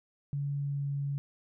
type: tone with pitch glide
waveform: sine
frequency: 142 to 140.94 Hz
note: C#3 to C#3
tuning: +42 to +29 cents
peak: -30 dBFS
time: 0.33-1.18 s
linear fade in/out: 0 ms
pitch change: -13 cents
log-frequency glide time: 0.56-0.88 s
effects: none